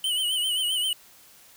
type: tone with vibrato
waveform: square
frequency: 3005 Hz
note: F#7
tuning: 26 cents sharp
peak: -24 dBFS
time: 0.04-0.93 s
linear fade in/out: 2 ms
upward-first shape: sine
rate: 7.6 Hz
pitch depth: 71 cents each way
effects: white hiss -53 dBFS RMS until 1.56 s